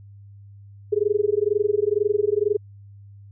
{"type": "tone with amplitude modulation", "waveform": "sine", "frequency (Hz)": 415.3, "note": "G#4", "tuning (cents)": 0, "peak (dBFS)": -14, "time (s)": [0.92, 2.57], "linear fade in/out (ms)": 10, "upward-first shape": "sine", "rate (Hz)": 22.1, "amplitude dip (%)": 100, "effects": ["added 100 Hz sine -42 dBFS peak until 3.31 s"]}